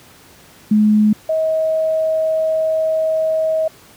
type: tone pair in turn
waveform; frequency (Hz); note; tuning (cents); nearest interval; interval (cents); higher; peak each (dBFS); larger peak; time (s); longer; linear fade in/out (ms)
sine; 212.3 / 636.2; G#3 / D#5; +38 / +38; octave + perfect fifth; 1900; second; -9 / -14; first; 0.71-1.13 / 1.29-3.68; second; 5
effects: pink hiss -45 dBFS RMS until 3.96 s + high-pass 80 Hz 12 dB/octave